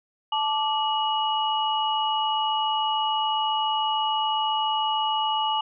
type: tone cluster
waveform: sine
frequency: 873 / 1172 / 2911 Hz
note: A5 / D6 / F#7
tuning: -14 / -4 / -29 cents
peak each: -24 / -30 / -27 dBFS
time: 0.32-5.61 s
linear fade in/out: 5 ms
effects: none